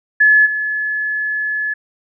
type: tone with level steps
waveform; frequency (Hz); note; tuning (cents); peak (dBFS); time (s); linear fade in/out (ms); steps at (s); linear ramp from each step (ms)
sine; 1713; A6; -47; -7 / -17; 0.2-1.74; 10; 0.45; 20
effects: none